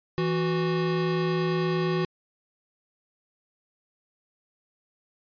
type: tone pair together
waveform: square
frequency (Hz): 164.81 / 368.4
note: E3 / F#4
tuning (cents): 0 / -7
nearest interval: octave + major second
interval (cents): 1393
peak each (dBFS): -27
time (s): 0.18-2.05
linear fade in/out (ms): 0
effects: resampled to 11025 Hz